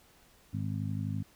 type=harmonic tone; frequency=51.91 Hz; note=G#1; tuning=in tune; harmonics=2 / 3 / 4 / 5; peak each=-34 / -37 / -39 / -41 dBFS; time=0.53-1.23 s; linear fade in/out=10 ms; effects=pink hiss -62 dBFS RMS until 1.35 s